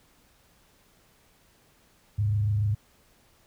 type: tone with frequency modulation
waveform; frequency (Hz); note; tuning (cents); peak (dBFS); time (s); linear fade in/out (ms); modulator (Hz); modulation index
sine; 103.83; G#2; 0; -22; 2.18-2.75; 10; 27.1; 0.34
effects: pink hiss -62 dBFS RMS until 3.46 s